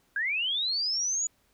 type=linear sweep; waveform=sine; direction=up; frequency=1568 to 6930 Hz; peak=-26 dBFS; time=0.16-1.27 s; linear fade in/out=2 ms; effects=pink hiss -68 dBFS RMS until 1.53 s